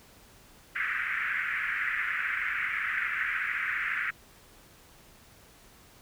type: band-pass noise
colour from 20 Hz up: white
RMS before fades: -31 dBFS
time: 0.75-4.11 s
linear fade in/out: 10 ms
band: 1400 to 2200 Hz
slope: 48 dB/octave
effects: pink hiss -56 dBFS RMS until 6.01 s